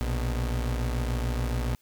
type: tone pair together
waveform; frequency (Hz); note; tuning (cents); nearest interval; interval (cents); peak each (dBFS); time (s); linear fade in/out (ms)
35% pulse; 58.71 / 124.4; A#1 / B2; +13 / +13; octave + minor second; 1300; -25 / -32; 0.01-1.75; 0
effects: white hiss -67 dBFS RMS until 1.81 s